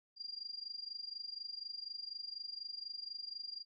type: tone with amplitude modulation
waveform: sine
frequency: 4784 Hz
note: D8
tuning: 31 cents sharp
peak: -39 dBFS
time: 0.16-3.65 s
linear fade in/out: 50 ms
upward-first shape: sine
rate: 24.1 Hz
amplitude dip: 85%
effects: none